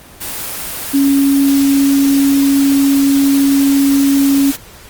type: tone in noise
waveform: sine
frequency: 277.2 Hz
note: C#4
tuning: in tune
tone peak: -8 dBFS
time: 0.93-4.52 s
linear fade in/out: 20 ms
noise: white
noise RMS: -23 dBFS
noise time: 0.2-4.57 s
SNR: +12 dB
effects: pink hiss -38 dBFS RMS until 4.89 s + Opus 24 kbps